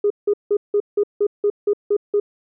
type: tone bursts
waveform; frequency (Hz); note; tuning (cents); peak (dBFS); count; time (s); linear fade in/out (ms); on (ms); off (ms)
sine; 411; G#4; -18; -13; 10; 0.04-2.2; 5; 63; 170
effects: tanh soft clip ceiling -9 dBFS